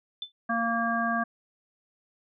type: tone with exponential decay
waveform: sine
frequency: 3521 Hz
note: A7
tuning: in tune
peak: -28 dBFS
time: 0.22-0.32 s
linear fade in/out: 2 ms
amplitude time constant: 20 ms
type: harmonic tone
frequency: 231.1 Hz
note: A#3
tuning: 15 cents flat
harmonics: 1 / 3 / 5 / 7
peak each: -30 / -30 / -30 / -30 dBFS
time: 0.49-1.24 s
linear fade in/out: 10 ms
effects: none